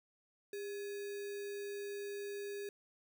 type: tone with sample-and-hold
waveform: sine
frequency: 404.5 Hz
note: G#4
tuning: 46 cents flat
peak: -40 dBFS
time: 0.53-2.69 s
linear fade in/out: 2 ms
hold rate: 2100 Hz
effects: none